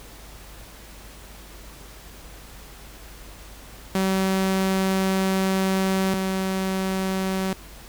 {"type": "tone pair in turn", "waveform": "sawtooth", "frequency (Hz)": [190.7, 189.93], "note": ["G3", "F#3"], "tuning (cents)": [-47, 46], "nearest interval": "unison", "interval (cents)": 7, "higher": "first", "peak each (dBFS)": [-16, -19], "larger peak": "first", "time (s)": [[3.95, 6.14], [6.14, 7.53]], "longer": "first", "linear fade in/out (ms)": 2, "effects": ["added 50 Hz sine -44 dBFS peak until 7.88 s", "pink hiss -45 dBFS RMS until 7.88 s"]}